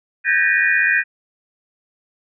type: tone cluster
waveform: sine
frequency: 1556 / 1632 / 1805 / 1908 / 2451 Hz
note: G6 / G#6 / A6 / A#6 / D#7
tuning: -13 / -31 / +44 / +40 / -27 cents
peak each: -20 dBFS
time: 0.24-1.04 s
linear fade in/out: 50 ms
effects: none